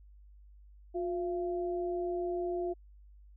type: tone pair together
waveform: sine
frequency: 356.7 / 681.6 Hz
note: F4 / F5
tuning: +37 / -42 cents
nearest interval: major seventh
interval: 1121 cents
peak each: -32 / -38 dBFS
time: 0.94-2.74 s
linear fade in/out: 20 ms
effects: added 50 Hz sine -53 dBFS peak until 3.36 s